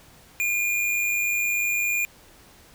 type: tone with amplitude modulation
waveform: square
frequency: 2421 Hz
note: D#7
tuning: 48 cents flat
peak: -21 dBFS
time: 0.4-2.05 s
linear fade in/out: 0 ms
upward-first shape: sine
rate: 100 Hz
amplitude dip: 35%
effects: pink hiss -52 dBFS RMS until 2.74 s